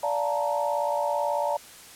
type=chord; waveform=sine; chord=Bb major seventh; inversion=first; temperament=just; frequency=582.7 / 699.2 / 874.1 / 932.3 Hz; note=D5 / F5 / A5 / Bb5; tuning=-14 / +2 / -12 / 0 cents; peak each=-27 / -32 / -30 / -29 dBFS; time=0.03-1.57 s; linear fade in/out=5 ms; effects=white hiss -47 dBFS RMS until 1.95 s + low-pass 12000 Hz 12 dB/octave